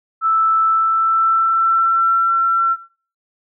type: tone with pitch glide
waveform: sine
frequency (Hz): 1318.5 to 1351.7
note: E6 to E6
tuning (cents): 0 to +43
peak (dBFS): -12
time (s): 0.21-2.77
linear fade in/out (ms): 50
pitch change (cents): +43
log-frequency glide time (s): 0.61-2.22
effects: noise-tail reverb RT60 0.4 s tail -17 dB re dry